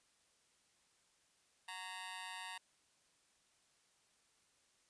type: tone with amplitude modulation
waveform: 15% pulse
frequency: 927 Hz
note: A#5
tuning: 10 cents flat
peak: -35 dBFS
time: 1.68-2.58 s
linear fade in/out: 5 ms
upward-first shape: sine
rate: 191 Hz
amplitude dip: 95%
effects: white hiss -74 dBFS RMS until 4.89 s + resampled to 22050 Hz